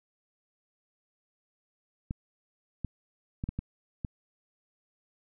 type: clicks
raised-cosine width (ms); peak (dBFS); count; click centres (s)
5; -20; 6; 2.109 / 2.847 / 3.439 / 3.49 / 3.59 / 4.048
effects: none